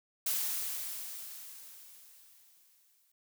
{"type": "noise with exponential decay", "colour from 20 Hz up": "blue", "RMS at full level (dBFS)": -31, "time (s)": [0.26, 3.12], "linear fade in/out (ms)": 5, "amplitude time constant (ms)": 620, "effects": []}